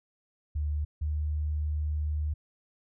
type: tone pair in turn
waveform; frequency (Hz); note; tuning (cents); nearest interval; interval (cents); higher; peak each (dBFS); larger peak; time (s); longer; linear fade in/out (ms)
sine; 74.5 / 75.58; D2 / D#2; +25 / -50; unison; 25; second; -27; neither; 0.55-0.85 / 1.01-2.34; second; 10
effects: none